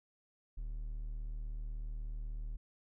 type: tone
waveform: triangle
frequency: 38.15 Hz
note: D#1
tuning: 33 cents flat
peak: -36 dBFS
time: 0.57-2.57 s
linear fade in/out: 10 ms
effects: none